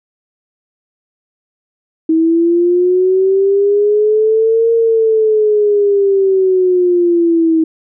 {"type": "linear two-way sweep", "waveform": "sine", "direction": "up then down", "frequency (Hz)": [319, 461, 319], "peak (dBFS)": -8, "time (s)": [2.09, 7.64], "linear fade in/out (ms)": 5, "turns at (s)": 4.72, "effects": []}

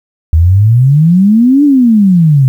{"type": "exponential two-way sweep", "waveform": "sine", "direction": "up then down", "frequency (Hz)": [77, 296.9, 127.5], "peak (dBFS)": -3, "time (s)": [0.33, 2.48], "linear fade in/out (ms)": 0, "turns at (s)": 1.64, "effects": ["7-bit"]}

